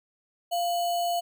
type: tone with sample-and-hold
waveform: sine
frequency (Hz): 695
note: F5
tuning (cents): -9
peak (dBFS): -24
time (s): 0.51-1.21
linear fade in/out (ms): 20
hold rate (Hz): 3675
effects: none